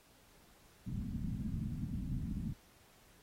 white low-pass noise, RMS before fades -39 dBFS, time 0.86-2.54 s, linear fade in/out 20 ms, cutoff 240 Hz, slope 48 dB/octave, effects pink hiss -65 dBFS RMS until 3.22 s + AAC 48 kbps

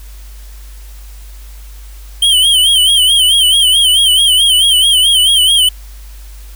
square tone with vibrato, 3120 Hz, G7, 9 cents flat, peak -7 dBFS, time 2.22-5.69 s, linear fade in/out 5 ms, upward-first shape sine, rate 4.6 Hz, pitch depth 96 cents each way, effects added 50 Hz sine -29 dBFS peak until 6.55 s + white hiss -42 dBFS RMS until 6.55 s

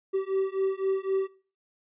triangle beating tone pair, 383.3 / 387.2 Hz, G4 / G4, -39 / -21 cents, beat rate 3.9 Hz, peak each -26 dBFS, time 0.13-1.28 s, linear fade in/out 20 ms, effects noise-tail reverb RT60 0.4 s tail -19 dB re dry + resampled to 8000 Hz

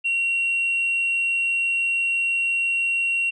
sine tone, 2743 Hz, F7, 32 cents flat, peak -18 dBFS, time 0.04-3.31 s, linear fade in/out 20 ms, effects tanh soft clip ceiling -17 dBFS

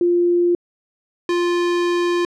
sine / square tone pair in turn, 349.2 / 349.2 Hz, F4 / F4, 0 / 0 cents, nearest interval unison, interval 0 cents, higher neither, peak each -13 / -17 dBFS, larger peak first, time 0.01-0.55 / 1.29-2.25 s, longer second, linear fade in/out 2 ms, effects low-pass 5000 Hz 12 dB/octave

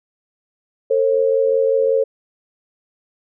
sine tone pair together, 451.5 / 536.9 Hz, A4 / C5, +45 / +45 cents, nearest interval minor third, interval 300 cents, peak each -16 dBFS, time 0.9-2.04 s, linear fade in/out 10 ms, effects none

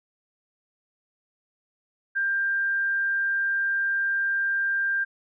sine tone, 1590 Hz, G6, 24 cents sharp, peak -22 dBFS, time 2.15-5.05 s, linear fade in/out 20 ms, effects none

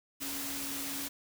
sine tone in noise, 277.5 Hz, C#4, 2 cents sharp, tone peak -43 dBFS, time 0.2-1.09 s, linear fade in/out 20 ms, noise white, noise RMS -38 dBFS, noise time 0.2-1.09 s, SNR -8 dB, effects none

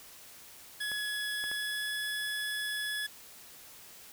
25% pulse tone with pitch glide, 1688 to 1698.8 Hz, G#6 to G#6, +28 to +39 cents, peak -29 dBFS, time 0.8-3.07 s, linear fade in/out 10 ms, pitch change +11 cents, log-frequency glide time 1.38-1.98 s
clicks, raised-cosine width 0.5 ms, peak -29 dBFS, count 3, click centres 0.917 / 1.44 / 1.515 s
effects white hiss -52 dBFS RMS until 4.12 s

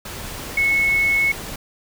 sine tone in noise, 2196 Hz, C#7, 17 cents flat, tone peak -15 dBFS, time 0.57-1.32 s, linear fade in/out 5 ms, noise pink, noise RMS -32 dBFS, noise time 0.05-1.56 s, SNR +14 dB, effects none

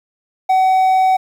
triangle tone, 754 Hz, F#5, 32 cents sharp, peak -8 dBFS, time 0.49-1.17 s, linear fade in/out 10 ms, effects 8-bit

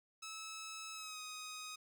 10% pulse tone with pitch glide, 1300 to 1254.3 Hz, E6 to D#6, -24 to +14 cents, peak -37 dBFS, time 0.22-1.76 s, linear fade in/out 10 ms, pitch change -62 cents, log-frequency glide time 0.93-1.2 s, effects 12-bit

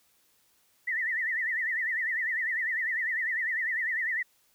sine tone with vibrato, 1896 Hz, A#6, 29 cents sharp, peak -27 dBFS, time 0.87-4.23 s, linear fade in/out 10 ms, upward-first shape triangle, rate 10 Hz, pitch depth 160 cents each way, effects white hiss -67 dBFS RMS until 4.54 s

